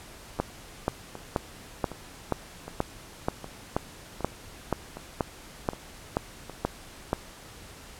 two click trains, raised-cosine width 1 ms, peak -10 / -23 dBFS, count 15 / 9, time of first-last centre 0.4-7.131 / 0.39-6.497 s, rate 2.08 / 1.31 Hz, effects pink hiss -47 dBFS RMS until 7.99 s + low-pass 12000 Hz 12 dB/octave

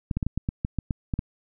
clicks, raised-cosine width 5 ms, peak -13 dBFS, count 11, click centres 0.112 / 0.17 / 0.228 / 0.266 / 0.376 / 0.489 / 0.649 / 0.787 / 0.908 / 1.138 / 1.191 s, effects none

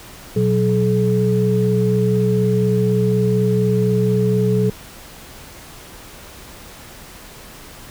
sine tone cluster, 121.6 / 185.7 / 427.9 Hz, B2 / F#3 / A4, -26 / +7 / -48 cents, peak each -18 dBFS, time 0.36-4.7 s, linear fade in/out 5 ms, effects pink hiss -39 dBFS RMS until 7.9 s

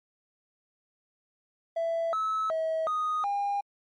triangle tone with pitch steps, 664 / 1297 / 643 / 1243 / 807 Hz, E5 / E6 / E5 / D#6 / G#5, +12 / -28 / -43 / -2 / -50 cents, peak -23 dBFS, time 1.76-3.61 s, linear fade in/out 10 ms, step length 370 ms, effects tanh soft clip ceiling -22 dBFS + MP3 48 kbps

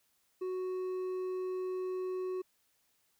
triangle tone with hard clipping, 370 Hz, F#4, in tune, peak -35 dBFS, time 0.41-2.42 s, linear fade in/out 10 ms, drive 7 dB, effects white hiss -74 dBFS RMS until 3.19 s

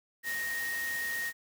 sine tone in noise, 1864.7 Hz, A#6, in tune, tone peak -32 dBFS, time 0.23-1.33 s, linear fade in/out 50 ms, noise white, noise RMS -41 dBFS, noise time 0.23-1.33 s, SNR +6 dB, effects none

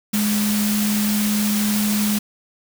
sine tone in noise, 209.1 Hz, G#3, 12 cents sharp, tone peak -18 dBFS, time 0.13-2.19 s, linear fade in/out 10 ms, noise white, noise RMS -25 dBFS, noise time 0.13-2.19 s, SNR +4 dB, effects none

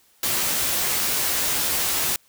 white noise with comb filter, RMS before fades -23 dBFS, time 0.23-2.16 s, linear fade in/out 2 ms, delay 14 ms, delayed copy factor +0.55, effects white hiss -59 dBFS RMS until 2.28 s

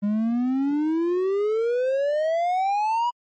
triangle exponential sweep, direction up, 201.5 to 980 Hz, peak -18 dBFS, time 0.02-3.11 s, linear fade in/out 20 ms, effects MP3 32 kbps

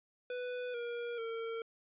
square tone with pitch steps, 495.5 / 475 / 455.4 Hz, B4 / A#4 / A#4, +6 / +33 / -40 cents, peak -38 dBFS, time 0.3-1.62 s, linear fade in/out 2 ms, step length 440 ms, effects resampled to 8000 Hz

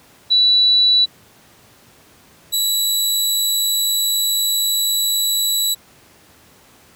sine / 20% pulse tone pair in turn, 3948 / 3931 Hz, B7 / B7, -1 / -9 cents, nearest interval unison, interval 8 cents, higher first, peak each -10 dBFS, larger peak neither, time 0.3-1.06 / 2.52-5.75 s, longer second, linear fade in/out 20 ms, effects pink hiss -49 dBFS RMS until 6.95 s + high-pass 80 Hz 12 dB/octave

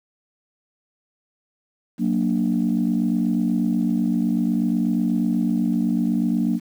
sine chord, Gb augmented, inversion none, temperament equal, 185 / 233.1 / 293.7 Hz, Gb3 / Bb3 / D4, 0 / 0 / 0 cents, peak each -22 / -20 / -24 dBFS, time 1.98-6.6 s, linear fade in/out 50 ms, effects tanh soft clip ceiling -11 dBFS + 8-bit

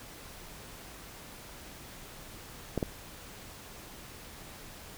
clicks, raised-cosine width 2 ms, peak -16 dBFS, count 2, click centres 2.777 / 2.828 s, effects pink hiss -48 dBFS RMS until 4.97 s

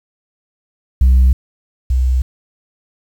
sine tone pair in turn, 63.9 / 63.56 Hz, C2 / C2, -40 / -50 cents, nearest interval unison, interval 10 cents, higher first, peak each -4 / -10 dBFS, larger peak first, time 1.01-1.33 / 1.9-2.22 s, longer neither, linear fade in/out 5 ms, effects tanh soft clip ceiling -5 dBFS + 7-bit

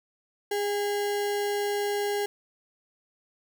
sine tone with sample-and-hold, 410 Hz, G#4, 22 cents flat, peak -25 dBFS, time 0.51-2.26 s, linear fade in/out 5 ms, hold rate 1225 Hz, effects none

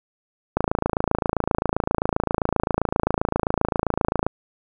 click train, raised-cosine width 1 ms, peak -5 dBFS, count 103, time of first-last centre 0.57-4.266 s, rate 27.6 Hz, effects none

